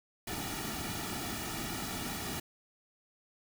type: noise with comb filter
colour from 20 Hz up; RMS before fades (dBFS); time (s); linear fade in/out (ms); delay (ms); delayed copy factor
pink; -38; 0.27-2.4; 5; 1.9; -0.7
effects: none